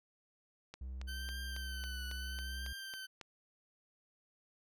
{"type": "click train", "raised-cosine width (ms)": 0.2, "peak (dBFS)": -30, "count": 10, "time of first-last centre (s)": [0.74, 3.213], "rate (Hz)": 3.64}
{"type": "tone", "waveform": "triangle", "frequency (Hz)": 64.3, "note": "C2", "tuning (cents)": -30, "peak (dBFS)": -39, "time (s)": [0.81, 2.73], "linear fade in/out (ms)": 5}
{"type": "tone with vibrato", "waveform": "20% pulse", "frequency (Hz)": 1535, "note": "G6", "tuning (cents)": -37, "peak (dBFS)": -39, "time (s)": [1.07, 3.07], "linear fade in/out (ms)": 20, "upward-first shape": "triangle", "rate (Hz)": 0.76, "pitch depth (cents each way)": 63}
{"effects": []}